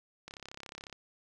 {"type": "click train", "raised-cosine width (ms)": 0.2, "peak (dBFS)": -27, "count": 23, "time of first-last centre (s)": [0.28, 0.927], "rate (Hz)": 34, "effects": []}